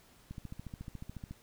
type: click train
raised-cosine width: 5 ms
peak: -30 dBFS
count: 15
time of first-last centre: 0.31-1.31 s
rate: 14 Hz
effects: pink hiss -62 dBFS RMS until 1.42 s